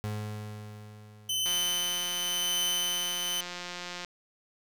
35% pulse tone with exponential decay, 105.8 Hz, G#2, 33 cents sharp, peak -29 dBFS, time 0.04-2.44 s, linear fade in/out 0 ms, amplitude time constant 520 ms
sawtooth tone with tremolo, 3044 Hz, F#7, 48 cents sharp, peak -23 dBFS, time 1.29-3.41 s, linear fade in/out 5 ms, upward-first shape triangle, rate 0.93 Hz, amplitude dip 45%
click train, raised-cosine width 0.2 ms, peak -21 dBFS, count 459, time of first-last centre 1.46-4.048 s, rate 177 Hz
effects none

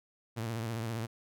sawtooth tone with vibrato, 113.7 Hz, A#2, 43 cents flat, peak -30 dBFS, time 0.36-1.07 s, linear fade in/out 20 ms, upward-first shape sine, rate 15 Hz, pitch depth 75 cents each way, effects none

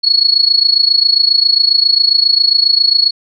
sine tone with amplitude modulation, 4358 Hz, C#8, 30 cents flat, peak -4 dBFS, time 0.03-3.11 s, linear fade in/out 20 ms, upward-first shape sine, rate 27.4 Hz, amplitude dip 85%, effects none

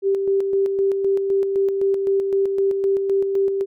sine tone with tremolo, 392 Hz, G4, in tune, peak -15 dBFS, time 0.02-3.66 s, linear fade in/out 50 ms, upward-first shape square, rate 3.9 Hz, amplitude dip 40%, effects none

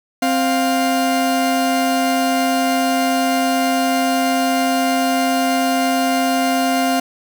40% pulse tone pair together, 262.9 / 700 Hz, C4 / F5, +8 / +4 cents, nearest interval octave + perfect fourth, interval 1696 cents, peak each -17 dBFS, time 0.22-7 s, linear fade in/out 5 ms, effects 7-bit

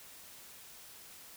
silence, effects white hiss -53 dBFS RMS until 1.36 s

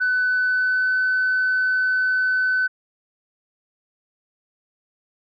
sine tone with pitch glide, 1501 to 1511.4 Hz, F#6 to F#6, +24 to +36 cents, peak -16 dBFS, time 0-2.68 s, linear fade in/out 20 ms, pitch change +12 cents, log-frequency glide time 0.36-0.95 s, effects tanh soft clip ceiling -14 dBFS

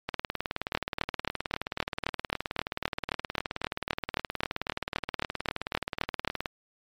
two click trains, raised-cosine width 0.3 ms, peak -14 / -9 dBFS, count 122 / 22, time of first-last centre 0.09-6.458 / 0.75-6.276 s, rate 19 / 3.8 Hz, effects MP3 96 kbps

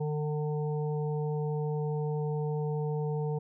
harmonic tone, 150.4 Hz, D3, 42 cents sharp, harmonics 1 / 3 / 5 / 6, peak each -30 / -34 / -44 / -45 dBFS, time 0-3.39 s, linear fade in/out 10 ms, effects none

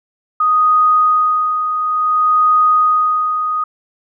sine tone with tremolo, 1244.5 Hz, D#6, in tune, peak -8 dBFS, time 0.4-3.64 s, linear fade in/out 5 ms, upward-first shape sine, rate 0.57 Hz, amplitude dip 55%, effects none

